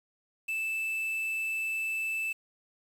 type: tone with quantisation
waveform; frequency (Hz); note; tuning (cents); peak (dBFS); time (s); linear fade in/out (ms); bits
triangle; 2637; E7; 0; -28; 0.48-2.33; 10; 8
effects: none